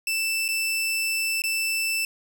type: tone with dropouts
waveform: sawtooth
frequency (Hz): 2654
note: E7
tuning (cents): +11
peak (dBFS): -20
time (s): 0.07-2.05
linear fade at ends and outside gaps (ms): 2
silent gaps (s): 0.481-0.487 / 1.42-1.438
effects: none